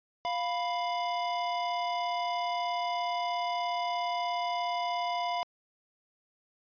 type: tone pair together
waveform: square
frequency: 700.3 / 987.8 Hz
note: F5 / B5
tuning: +5 / 0 cents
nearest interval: tritone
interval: 595 cents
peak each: -32 / -34 dBFS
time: 0.25-5.43 s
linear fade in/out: 0 ms
effects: resampled to 11025 Hz